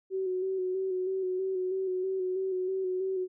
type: tone with vibrato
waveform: sine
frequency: 374.7 Hz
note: F#4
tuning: 22 cents sharp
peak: -28 dBFS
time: 0.1-3.28 s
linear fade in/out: 50 ms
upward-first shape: square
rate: 3.1 Hz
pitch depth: 28 cents each way
effects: none